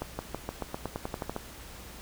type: accelerating click train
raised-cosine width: 1 ms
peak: -18 dBFS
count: 13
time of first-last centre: 0.02-1.364 s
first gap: 170 ms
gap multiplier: 0.92
effects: added 60 Hz sine -51 dBFS peak until 2.01 s + pink hiss -47 dBFS RMS until 2.01 s